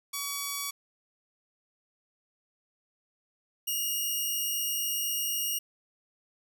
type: tone pair in turn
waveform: 5% pulse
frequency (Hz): 1134 / 2858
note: C#6 / F7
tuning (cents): +39 / +39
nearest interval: octave + major third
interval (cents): 1600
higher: second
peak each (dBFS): -20 / -20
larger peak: neither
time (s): 0.13-0.71 / 3.67-5.59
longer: second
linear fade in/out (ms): 10
effects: none